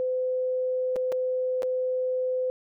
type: tone with dropouts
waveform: sine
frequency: 510 Hz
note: C5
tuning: 44 cents flat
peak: -24 dBFS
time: 0-2.5 s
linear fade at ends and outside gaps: 0 ms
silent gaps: 0.959-0.964 / 1.12-1.124 / 1.622-1.631 s
effects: none

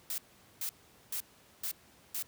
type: noise bursts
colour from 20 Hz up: blue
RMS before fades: -36 dBFS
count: 5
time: 0.1-2.225 s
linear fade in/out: 2 ms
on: 81 ms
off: 430 ms
effects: pink hiss -61 dBFS RMS until 2.27 s + high-pass 80 Hz 12 dB/octave

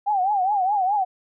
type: tone with vibrato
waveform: sine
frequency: 784 Hz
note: G5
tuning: in tune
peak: -18 dBFS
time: 0.06-1.05 s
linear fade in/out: 20 ms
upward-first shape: triangle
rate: 4.8 Hz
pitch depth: 160 cents each way
effects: none

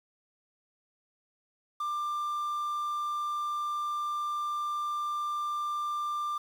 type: tone with quantisation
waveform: triangle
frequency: 1189 Hz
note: D6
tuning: 21 cents sharp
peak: -28 dBFS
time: 1.8-6.38 s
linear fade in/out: 5 ms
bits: 9
effects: none

